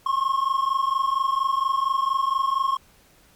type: tone pair together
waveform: triangle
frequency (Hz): 1065.7 / 1090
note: C6 / C#6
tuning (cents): +31 / -29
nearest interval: unison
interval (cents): 40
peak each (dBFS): -21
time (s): 0.06-2.77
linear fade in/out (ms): 5
effects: pink hiss -56 dBFS RMS until 3.35 s + MP3 96 kbps